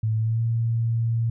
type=tone with pitch glide; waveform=sine; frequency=110 to 115.07 Hz; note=A2 to A#2; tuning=0 to -22 cents; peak=-20 dBFS; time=0.03-1.3 s; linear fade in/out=5 ms; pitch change=+78 cents; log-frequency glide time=0.17-0.43 s; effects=none